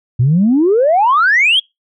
sine exponential sweep, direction up, 115.2 to 3378 Hz, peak -7 dBFS, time 0.19-1.6 s, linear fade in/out 10 ms, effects noise-tail reverb RT60 0.2 s tail -26 dB re dry + tanh soft clip ceiling -4 dBFS

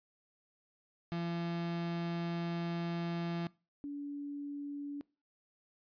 35% pulse / sine tone pair in turn, 170.1 / 286.6 Hz, F3 / D4, -45 / -42 cents, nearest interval major sixth, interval 903 cents, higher second, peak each -33 / -38 dBFS, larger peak first, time 1.12-3.47 / 3.84-5.01 s, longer first, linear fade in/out 0 ms, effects noise-tail reverb RT60 0.3 s tail -22 dB re dry + resampled to 11025 Hz

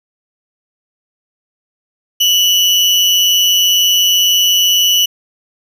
35% pulse tone with amplitude modulation, 2956 Hz, F#7, 2 cents flat, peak -5 dBFS, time 2.2-5.06 s, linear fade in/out 10 ms, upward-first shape sine, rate 186 Hz, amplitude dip 45%, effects none

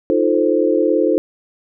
sine chord, F dominant seventh, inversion third, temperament equal, 311.1 / 349.2 / 440 / 523.3 Hz, Eb4 / F4 / A4 / C5, 0 / 0 / 0 / 0 cents, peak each -18 dBFS, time 0.1-1.18 s, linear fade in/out 0 ms, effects none

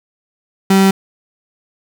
35% pulse tone, 193.3 Hz, G3, 24 cents flat, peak -6 dBFS, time 0.7-0.91 s, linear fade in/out 5 ms, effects none

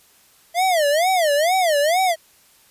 square tone with vibrato, 659.3 Hz, E5, in tune, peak -16 dBFS, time 0.54-2.16 s, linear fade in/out 50 ms, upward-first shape sine, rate 2.2 Hz, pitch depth 250 cents each way, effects white hiss -54 dBFS RMS until 2.7 s + resampled to 32000 Hz

